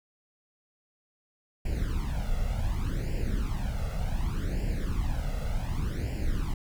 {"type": "noise with flanger", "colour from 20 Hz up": "brown", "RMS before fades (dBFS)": -29, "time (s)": [1.65, 6.54], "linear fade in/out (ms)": 5, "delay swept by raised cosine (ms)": [0.4, 1.5], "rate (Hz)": 0.67, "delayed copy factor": 0.85, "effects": []}